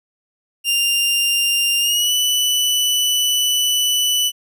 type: tone with pitch glide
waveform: sawtooth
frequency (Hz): 2794 to 2977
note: F7 to F#7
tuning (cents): 0 to +10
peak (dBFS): -12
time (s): 0.64-4.32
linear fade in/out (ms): 50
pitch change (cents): +110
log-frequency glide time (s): 1.79-2.13
effects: none